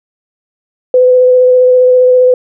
sine tone with vibrato, 504 Hz, B4, 35 cents sharp, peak -3 dBFS, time 0.94-2.34 s, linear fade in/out 2 ms, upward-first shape square, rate 15 Hz, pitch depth 10 cents each way, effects none

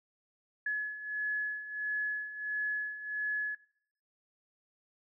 sine beating tone pair, 1700 / 1701.5 Hz, G#6 / G#6, +40 / +41 cents, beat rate 1.5 Hz, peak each -38 / -33 dBFS, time 0.66-3.55 s, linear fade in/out 5 ms, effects noise-tail reverb RT60 0.6 s tail -19 dB re dry

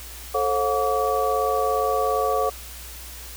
sine tone cluster, 438.7 / 536 / 719 / 1146 Hz, A4 / C5 / F#5 / D6, -5 / +42 / -50 / -43 cents, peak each -25 dBFS, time 0.34-2.5 s, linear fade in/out 10 ms, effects added 60 Hz sine -40 dBFS peak until 3.36 s + white hiss -40 dBFS RMS until 3.36 s

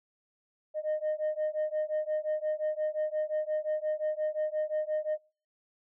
sine beating tone pair, 612 / 617.7 Hz, D#5 / D#5, -29 / -13 cents, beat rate 5.7 Hz, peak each -30 dBFS, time 0.74-5.18 s, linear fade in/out 50 ms, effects noise-tail reverb RT60 0.4 s tail -26 dB re dry + tanh soft clip ceiling -25 dBFS

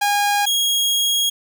sawtooth tone pair in turn, 817 / 3289 Hz, G#5 / G#7, -29 / -18 cents, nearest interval 2 octaves, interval 2411 cents, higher second, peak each -12 / -13 dBFS, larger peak first, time 0.01-0.46 / 0.46-1.3 s, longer second, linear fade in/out 10 ms, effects none

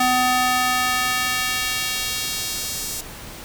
square tone with high-pass filter sweep, 251.8 Hz, B3, 34 cents sharp, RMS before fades -22 dBFS, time 0-3.01 s, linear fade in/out 5 ms, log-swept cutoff 570 to 6600 Hz, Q 0.93, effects pink hiss -37 dBFS RMS until 3.44 s

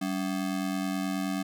square ring-modulated tone, 237.7 Hz, A#3, 34 cents sharp, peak -26 dBFS, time 0.01-1.43 s, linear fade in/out 10 ms, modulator 44.7 Hz, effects none

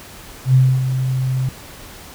sine tone with ADSR envelope, 130 Hz, C3, 11 cents flat, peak -7 dBFS, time 0.45-1.49 s, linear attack 94 ms, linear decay 260 ms, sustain -9 dB, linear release 3 ms, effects pink hiss -38 dBFS RMS until 2.14 s

